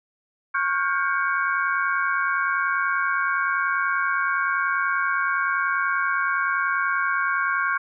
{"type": "tone cluster", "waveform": "sine", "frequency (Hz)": [1099, 1415, 1516, 1586, 2241], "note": ["C#6", "F6", "F#6", "G6", "C#7"], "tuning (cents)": [-15, 22, 42, 20, 18], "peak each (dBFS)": [-25, -26, -33, -25, -33], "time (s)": [0.54, 7.78], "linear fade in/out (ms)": 10, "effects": []}